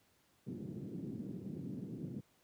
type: band-pass noise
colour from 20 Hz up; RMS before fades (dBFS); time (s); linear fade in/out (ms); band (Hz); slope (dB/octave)
pink; -44; 0.46-2.21; 10; 130 to 320; 24
effects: pink hiss -72 dBFS RMS until 2.43 s + high-pass 80 Hz 12 dB/octave